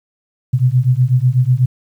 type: beating tone pair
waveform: sine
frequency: 122.6 / 130.7 Hz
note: B2 / C3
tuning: -12 / -1 cents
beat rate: 8.1 Hz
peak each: -13 dBFS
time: 0.53-1.66 s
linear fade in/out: 10 ms
effects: 8-bit